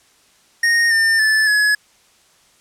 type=tone with pitch steps; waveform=square; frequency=1856 / 1800 / 1745.8 / 1693.1 Hz; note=A#6 / A6 / A6 / G#6; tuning=-8 / +39 / -14 / +33 cents; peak=-13 dBFS; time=0.63-1.75 s; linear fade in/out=5 ms; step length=280 ms; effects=white hiss -54 dBFS RMS until 2.6 s + low-pass 9000 Hz 12 dB/octave